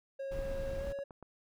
triangle tone with pitch glide, 544 to 556.7 Hz, C#5 to C#5, -33 to +7 cents, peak -35 dBFS, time 0.19-1.04 s, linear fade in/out 10 ms, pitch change +40 cents, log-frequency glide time 0.79-0.85 s
brown noise, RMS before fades -40 dBFS, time 0.31-0.93 s, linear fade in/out 10 ms
click train, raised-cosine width 1 ms, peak -35 dBFS, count 4, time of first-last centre 0.87-1.227 s, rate 8.41 Hz
effects none

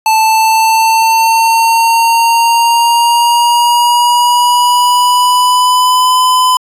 square tone with pitch glide, 880 to 1010.9 Hz, A5 to B5, 0 to +40 cents, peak -7 dBFS, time 0.06-6.57 s, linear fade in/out 2 ms, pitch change +240 cents, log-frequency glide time 0.18-6.18 s, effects resampled to 32000 Hz

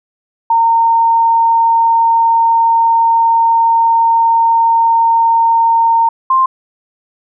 sine tone pair in turn, 917 / 1049.3 Hz, A#5 / C6, -29 / +5 cents, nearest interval major second, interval 234 cents, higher second, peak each -7 dBFS, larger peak neither, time 0.5-6.09 / 6.3-6.46 s, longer first, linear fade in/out 5 ms, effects none

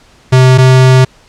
square tone pair in turn, 129.1 / 129.62 Hz, C3 / C3, -23 / -16 cents, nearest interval unison, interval 7 cents, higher second, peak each -3 dBFS, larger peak neither, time 0.32-0.58 / 0.58-1.05 s, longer second, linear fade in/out 10 ms, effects pink hiss -44 dBFS RMS until 1.28 s + low-pass 7000 Hz 12 dB/octave

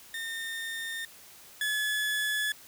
30% pulse tone pair in turn, 1822 / 1710.2 Hz, A#6 / A6, -40 / -50 cents, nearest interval minor second, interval 110 cents, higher first, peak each -31 / -25 dBFS, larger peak second, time 0.14-1.05 / 1.61-2.52 s, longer neither, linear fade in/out 2 ms, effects white hiss -52 dBFS RMS until 2.67 s

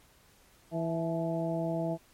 harmonic tone with a mistuned harmonic, 164.81 Hz, E3, in tune, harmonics 1 / 2 / 3 / 4 / 5, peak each -33 / -35 / -41 / -33 / -43 dBFS, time 0.71-1.98 s, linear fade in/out 50 ms, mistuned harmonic 5, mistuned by +67 cents, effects pink hiss -62 dBFS RMS until 2.13 s + MP3 64 kbps

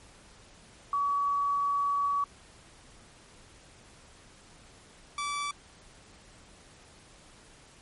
sine / sawtooth tone pair in turn, 1135 / 1156.8 Hz, C#6 / D6, +41 / -27 cents, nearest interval unison, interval 32 cents, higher second, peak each -25 / -27 dBFS, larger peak first, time 0.93-2.24 / 5.18-5.51 s, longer first, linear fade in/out 2 ms, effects pink hiss -55 dBFS RMS until 7.81 s + MP3 48 kbps

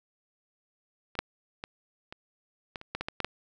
clicks, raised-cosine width 0.3 ms, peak -27 / -10 / -20 / -25 / -20 / -28 / -16 / -17 / -17 / -14 / -12 dBFS, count 11, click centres 1.153 / 1.19 / 1.639 / 2.125 / 2.758 / 2.814 / 2.95 / 3.01 / 3.085 / 3.203 / 3.246 s, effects none

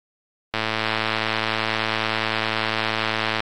click train, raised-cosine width 0.3 ms, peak -6 dBFS, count 316, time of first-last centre 0.54-3.404 s, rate 110 Hz, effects AAC 48 kbps

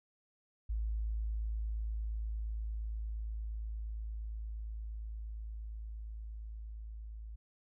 sine tone with level ramp, 54.3 Hz, A1, 22 cents flat, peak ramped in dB -32 to -43 dBFS, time 0.69-7.36 s, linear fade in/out 10 ms, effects none

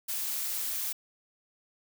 blue noise, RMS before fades -33 dBFS, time 0.08-0.93 s, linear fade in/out 10 ms, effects none

